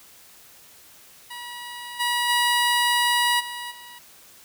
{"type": "tone with level steps", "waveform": "15% pulse", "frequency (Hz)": 965, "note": "B5", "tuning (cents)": -40, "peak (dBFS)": [-28, -15, -12, -25, -35], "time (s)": [1.3, 3.99], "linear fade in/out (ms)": 10, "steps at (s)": [1.99, 2.28, 3.39, 3.7], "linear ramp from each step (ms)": 20, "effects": ["white hiss -50 dBFS RMS until 4.44 s"]}